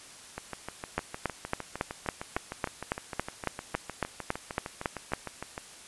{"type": "two click trains", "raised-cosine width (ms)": 0.5, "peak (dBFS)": [-20, -12], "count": [35, 16], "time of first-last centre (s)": [[0.38, 5.579], [0.98, 5.135]], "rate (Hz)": [6.54, 3.61], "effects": ["white hiss -49 dBFS RMS until 5.87 s", "resampled to 24000 Hz"]}